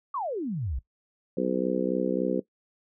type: exponential sweep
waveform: sine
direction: down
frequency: 1200 to 55.1 Hz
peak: -28 dBFS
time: 0.14-0.79 s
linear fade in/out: 5 ms
type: harmonic tone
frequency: 63.6 Hz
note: C2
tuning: 48 cents flat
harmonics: 3 / 4 / 5 / 6 / 7 / 8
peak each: -31 / -31 / -31 / -31 / -31 / -31 dBFS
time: 1.37-2.4 s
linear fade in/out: 5 ms
effects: noise-tail reverb RT60 0.1 s tail -17 dB re dry